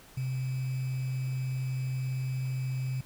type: tone with sample-and-hold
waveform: sine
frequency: 130 Hz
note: C3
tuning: 11 cents flat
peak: -29 dBFS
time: 0.17-3.01 s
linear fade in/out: 5 ms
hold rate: 2450 Hz
effects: pink hiss -54 dBFS RMS until 3.05 s

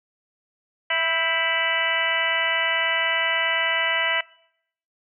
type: harmonic tone with a mistuned harmonic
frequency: 329.6 Hz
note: E4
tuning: in tune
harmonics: 2 / 3 / 4 / 5 / 6 / 7 / 8 / 9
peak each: -29 / -31 / -33 / -30 / -24 / -29 / -33 / -27 dBFS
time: 0.9-4.21 s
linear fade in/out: 5 ms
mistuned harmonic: 5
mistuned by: -69 cents
effects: noise-tail reverb RT60 0.7 s tail -22 dB re dry

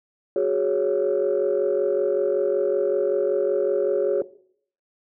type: chord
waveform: sine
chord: F# suspended second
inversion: none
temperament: equal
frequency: 370 / 415.3 / 554.4 Hz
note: F#4 / G#4 / C#5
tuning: 0 / 0 / 0 cents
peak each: -22 dBFS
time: 0.36-4.22 s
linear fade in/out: 2 ms
effects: noise-tail reverb RT60 0.6 s tail -17 dB re dry + tanh soft clip ceiling -13 dBFS

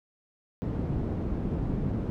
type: low-pass noise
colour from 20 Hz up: white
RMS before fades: -30 dBFS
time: 0.62-2.1 s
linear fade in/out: 0 ms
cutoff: 210 Hz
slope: 12 dB/octave
effects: none

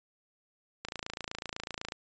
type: click train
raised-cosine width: 0.2 ms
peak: -19 dBFS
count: 31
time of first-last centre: 0.85-1.921 s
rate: 28 Hz
effects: resampled to 16000 Hz

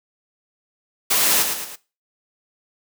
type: noise with echo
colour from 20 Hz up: white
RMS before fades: -18 dBFS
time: 1.1-1.43 s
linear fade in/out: 10 ms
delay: 110 ms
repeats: 3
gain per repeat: -6 dB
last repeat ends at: 1.76 s
effects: noise-tail reverb RT60 0.3 s tail -19 dB re dry + high-pass 200 Hz 12 dB/octave

